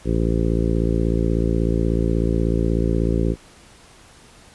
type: harmonic tone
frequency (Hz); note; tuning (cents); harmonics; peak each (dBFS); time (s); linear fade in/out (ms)
56.4; A1; +44; 1 / 2 / 3 / 4 / 5 / 6 / 7 / 8 / 9; -21 / -25 / -24 / -28 / -27 / -27 / -27 / -33 / -32; 0.04-3.36; 50
effects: pink hiss -48 dBFS RMS until 4.54 s + resampled to 24000 Hz